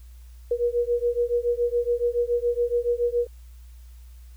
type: beating tone pair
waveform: sine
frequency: 475.9 / 483 Hz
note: A#4 / B4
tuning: +36 / -39 cents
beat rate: 7.1 Hz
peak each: -24 dBFS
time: 0.51-3.27 s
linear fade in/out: 5 ms
effects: added 60 Hz sine -42 dBFS peak until 4.36 s + white hiss -61 dBFS RMS until 4.36 s